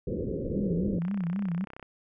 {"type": "low-pass noise", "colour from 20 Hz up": "white", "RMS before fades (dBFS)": -32, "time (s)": [0.07, 0.99], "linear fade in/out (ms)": 5, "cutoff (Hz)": 540, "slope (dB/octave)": 96}
{"type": "tone with vibrato", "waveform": "sine", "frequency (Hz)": 185, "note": "F#3", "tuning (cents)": 0, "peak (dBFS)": -27, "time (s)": [0.55, 1.65], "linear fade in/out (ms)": 10, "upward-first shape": "sine", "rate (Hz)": 3.8, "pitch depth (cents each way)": 170}
{"type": "click train", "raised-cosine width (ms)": 0.5, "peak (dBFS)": -28, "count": 27, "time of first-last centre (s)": [1.02, 1.827], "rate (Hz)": 32.2}
{"effects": []}